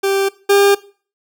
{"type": "tone pair in turn", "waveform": "40% pulse", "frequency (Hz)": [392, 400.9], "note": ["G4", "G4"], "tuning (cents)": [0, 39], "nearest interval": "unison", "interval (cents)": 39, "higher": "second", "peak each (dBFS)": [-13, -8], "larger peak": "second", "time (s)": [[0.03, 0.29], [0.49, 0.75]], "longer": "neither", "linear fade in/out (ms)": 10, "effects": ["noise-tail reverb RT60 0.4 s tail -19 dB re dry"]}